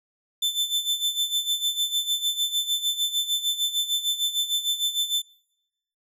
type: tone with tremolo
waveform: 40% pulse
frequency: 3532 Hz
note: A7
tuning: 6 cents sharp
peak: -19 dBFS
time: 0.42-5.22 s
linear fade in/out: 5 ms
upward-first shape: sine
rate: 6.6 Hz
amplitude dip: 75%
effects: noise-tail reverb RT60 0.9 s tail -25 dB re dry